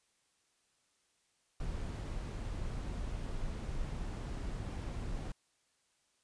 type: noise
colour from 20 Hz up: brown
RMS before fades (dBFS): -39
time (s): 1.6-5.32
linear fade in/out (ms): 2
effects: white hiss -75 dBFS RMS until 6.23 s + resampled to 22050 Hz